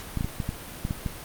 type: clicks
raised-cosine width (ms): 5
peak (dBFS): -15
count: 8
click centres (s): 0.173 / 0.209 / 0.245 / 0.402 / 0.491 / 0.851 / 0.909 / 1.062
effects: pink hiss -40 dBFS RMS until 1.24 s + Opus 48 kbps